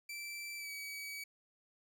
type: tone with pitch glide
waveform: sawtooth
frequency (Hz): 2333 to 2276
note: D7 to C#7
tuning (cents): -12 to +45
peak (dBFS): -39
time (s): 0.09-1.24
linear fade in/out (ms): 5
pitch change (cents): -43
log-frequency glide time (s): 0.57-0.71
effects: none